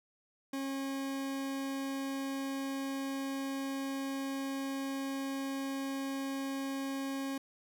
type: tone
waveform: 40% pulse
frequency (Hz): 272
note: C#4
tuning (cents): -33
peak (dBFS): -34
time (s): 0.53-7.38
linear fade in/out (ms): 5
effects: none